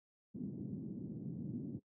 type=band-pass noise; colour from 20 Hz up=pink; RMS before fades=-44 dBFS; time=0.34-1.8 s; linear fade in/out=20 ms; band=150 to 270 Hz; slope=24 dB/octave; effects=noise-tail reverb RT60 0.1 s tail -19 dB re dry